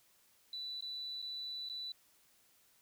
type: tone with dropouts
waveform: sine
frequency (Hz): 3972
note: B7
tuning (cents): +9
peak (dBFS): -40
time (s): 0.53-1.92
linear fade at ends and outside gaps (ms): 2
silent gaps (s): 0.808-0.823 / 1.218-1.224 / 1.689-1.697
effects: white hiss -69 dBFS RMS until 2.81 s